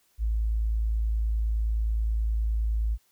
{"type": "tone", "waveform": "sine", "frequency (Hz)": 54.8, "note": "A1", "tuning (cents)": -6, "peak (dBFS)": -23, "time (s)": [0.18, 2.98], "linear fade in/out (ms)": 50, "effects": ["white hiss -67 dBFS RMS until 3.11 s"]}